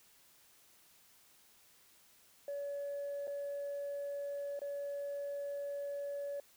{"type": "tone with dropouts", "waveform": "sine", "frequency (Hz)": 568, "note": "C#5", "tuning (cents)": 42, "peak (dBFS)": -36, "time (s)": [2.48, 6.4], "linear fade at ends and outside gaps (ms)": 2, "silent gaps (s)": [[3.271, 3.277], [4.592, 4.617]], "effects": ["tanh soft clip ceiling -35 dBFS", "white hiss -65 dBFS RMS until 6.56 s"]}